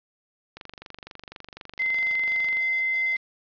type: click train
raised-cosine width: 0.2 ms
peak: -22 dBFS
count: 49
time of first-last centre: 0.57-2.57 s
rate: 24 Hz
type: tone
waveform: sine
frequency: 2067 Hz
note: C7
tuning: 22 cents flat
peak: -22 dBFS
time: 1.79-3.17 s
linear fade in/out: 10 ms
effects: resampled to 11025 Hz + 7-bit